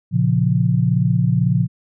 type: chord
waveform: sine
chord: Bb minor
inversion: none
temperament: equal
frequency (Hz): 116.54 / 138.59 / 174.61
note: Bb2 / Db3 / F3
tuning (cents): 0 / 0 / 0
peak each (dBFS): -18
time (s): 0.11-1.68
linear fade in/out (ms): 50
effects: none